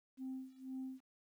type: tone with tremolo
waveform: sine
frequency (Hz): 261.6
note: C4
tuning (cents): 0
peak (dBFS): -39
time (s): 0.17-1.01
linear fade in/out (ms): 50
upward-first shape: sine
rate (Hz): 2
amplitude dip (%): 90
effects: tanh soft clip ceiling -38 dBFS + 12-bit